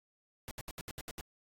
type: noise bursts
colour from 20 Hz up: pink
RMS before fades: -43 dBFS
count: 8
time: 0.48-1.21 s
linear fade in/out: 0 ms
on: 30 ms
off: 70 ms
effects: AAC 48 kbps